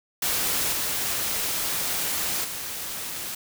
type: noise with level steps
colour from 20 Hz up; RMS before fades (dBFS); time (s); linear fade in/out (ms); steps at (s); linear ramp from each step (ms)
white; -25 / -27 / -33; 0.22-3.35; 5; 0.72 / 2.44; 5
effects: none